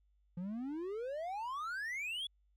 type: exponential sweep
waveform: triangle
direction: up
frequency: 170 to 3457 Hz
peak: -36 dBFS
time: 0.37-2.27 s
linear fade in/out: 5 ms
effects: added 50 Hz sine -69 dBFS peak until 2.56 s